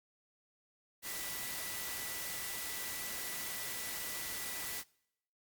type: tone in noise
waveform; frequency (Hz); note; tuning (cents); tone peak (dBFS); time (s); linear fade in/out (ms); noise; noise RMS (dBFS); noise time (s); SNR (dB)
sine; 1972; B6; -3; -49; 1.02-4.84; 50; white; -41; 1.02-4.84; -11
effects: noise-tail reverb RT60 0.8 s tail -25 dB re dry + Opus 48 kbps